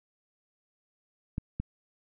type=clicks; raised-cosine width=5 ms; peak=-19 dBFS; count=2; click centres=1.381 / 1.6 s; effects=none